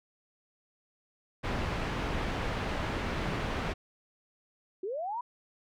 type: low-pass noise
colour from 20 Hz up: pink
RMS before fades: -33 dBFS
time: 1.43-3.74 s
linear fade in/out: 20 ms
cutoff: 2600 Hz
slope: 12 dB/octave
type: linear sweep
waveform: sine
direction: up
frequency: 353.3 to 998 Hz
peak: -32 dBFS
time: 4.83-5.21 s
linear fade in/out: 5 ms
effects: none